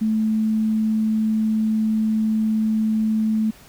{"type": "tone", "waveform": "sine", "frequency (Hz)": 218.4, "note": "A3", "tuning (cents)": -13, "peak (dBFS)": -17, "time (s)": [0.01, 3.51], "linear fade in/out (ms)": 10, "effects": ["pink hiss -48 dBFS RMS until 3.68 s"]}